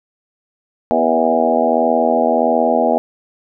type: harmonic tone with a mistuned harmonic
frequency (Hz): 81.5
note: E2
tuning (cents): -19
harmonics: 3 / 4 / 5 / 6 / 7 / 8 / 9 / 10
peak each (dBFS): -19 / -25 / -25 / -19 / -22 / -17 / -20 / -20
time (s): 0.91-2.98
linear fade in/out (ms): 0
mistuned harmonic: 7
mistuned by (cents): +18
effects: none